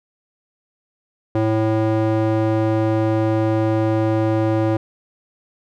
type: tone with band-pass filter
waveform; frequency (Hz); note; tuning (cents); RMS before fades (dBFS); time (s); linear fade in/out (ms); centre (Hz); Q
square; 110; A2; 0; -18; 1.35-4.77; 5; 430; 1.1
effects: none